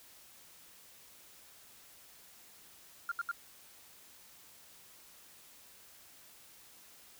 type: tone bursts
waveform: sine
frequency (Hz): 1396.9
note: F6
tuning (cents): 0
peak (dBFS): -31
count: 3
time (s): 3.09-3.314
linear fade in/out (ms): 2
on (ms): 26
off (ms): 73
effects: tanh soft clip ceiling -27 dBFS + white hiss -58 dBFS RMS until 7.19 s